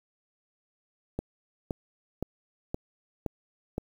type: click train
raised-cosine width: 2 ms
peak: -17 dBFS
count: 6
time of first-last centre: 1.19-3.781 s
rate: 1.93 Hz
effects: 8-bit